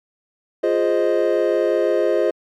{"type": "chord", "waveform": "triangle", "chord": "F minor seventh", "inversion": "none", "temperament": "equal", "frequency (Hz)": [349.2, 415.3, 523.3, 622.3], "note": ["F4", "Ab4", "C5", "Eb5"], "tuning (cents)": [0, 0, 0, 0], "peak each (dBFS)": -19, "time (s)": [0.63, 2.31], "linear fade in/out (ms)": 10, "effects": ["MP3 96 kbps"]}